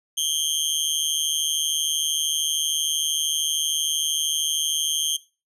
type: tone with amplitude modulation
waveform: 20% pulse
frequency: 3180 Hz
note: G7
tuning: 24 cents sharp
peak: -12 dBFS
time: 0.17-5.17 s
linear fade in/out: 10 ms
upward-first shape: sine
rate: 153 Hz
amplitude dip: 95%
effects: noise-tail reverb RT60 0.3 s tail -18 dB re dry + resampled to 32000 Hz